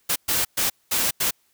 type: noise bursts at uneven times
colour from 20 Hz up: white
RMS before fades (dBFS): -22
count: 5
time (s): 0.09-0.16 / 0.28-0.45 / 0.57-0.7 / 0.91-1.11 / 1.2-1.31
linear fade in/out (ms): 10
effects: white hiss -65 dBFS RMS until 1.53 s